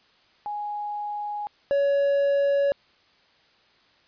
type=tone pair in turn; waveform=sine / triangle; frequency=830.6 / 561.9 Hz; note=G#5 / C#5; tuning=0 / +23 cents; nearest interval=perfect fifth; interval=677 cents; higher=first; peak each=-28 / -17 dBFS; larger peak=second; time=0.46-1.47 / 1.71-2.72 s; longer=neither; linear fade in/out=0 ms; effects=white hiss -60 dBFS RMS until 4.07 s + resampled to 11025 Hz